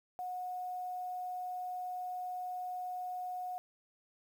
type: tone with quantisation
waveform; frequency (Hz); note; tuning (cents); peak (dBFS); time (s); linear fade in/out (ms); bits
sine; 729; F#5; -26; -37; 0.19-3.58; 0; 10
effects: none